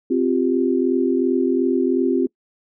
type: chord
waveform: sine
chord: C suspended fourth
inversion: none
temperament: equal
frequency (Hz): 261.6 / 349.2 / 392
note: C4 / F4 / G4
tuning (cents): 0 / 0 / 0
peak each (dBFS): -19 / -20 / -22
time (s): 0.1-2.27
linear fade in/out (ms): 10
effects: noise-tail reverb RT60 0.1 s tail -25 dB re dry